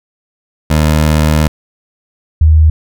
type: tone pair in turn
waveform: 20% pulse / sine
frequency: 77 / 78.3 Hz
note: D#2 / D#2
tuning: -17 / +11 cents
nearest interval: unison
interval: 28 cents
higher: second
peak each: -3 dBFS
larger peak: neither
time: 0.7-1.48 / 2.41-2.7 s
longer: first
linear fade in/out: 5 ms
effects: none